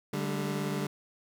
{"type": "chord", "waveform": "25% pulse", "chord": "D suspended fourth", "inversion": "none", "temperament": "equal with one note detuned", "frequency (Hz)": [146.83, 196, 214.5], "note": ["D3", "G3", "A3"], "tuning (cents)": [0, 0, -44], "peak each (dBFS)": [-30, -30, -36], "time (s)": [0.13, 0.87], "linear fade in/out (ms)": 5, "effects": []}